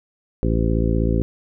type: harmonic tone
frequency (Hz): 56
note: A1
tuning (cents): +31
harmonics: 1 / 2 / 3 / 4 / 5 / 6 / 7 / 9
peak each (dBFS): -20 / -23 / -25 / -26 / -27 / -28 / -28 / -30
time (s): 0.43-1.22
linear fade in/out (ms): 0
effects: none